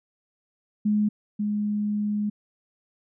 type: tone pair in turn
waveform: sine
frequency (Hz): 210 / 208.5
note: G#3 / G#3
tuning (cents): +19 / +7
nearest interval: unison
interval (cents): 12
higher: first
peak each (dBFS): -19 / -23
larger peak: first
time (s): 0.85-1.09 / 1.39-2.3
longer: second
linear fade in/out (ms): 10
effects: none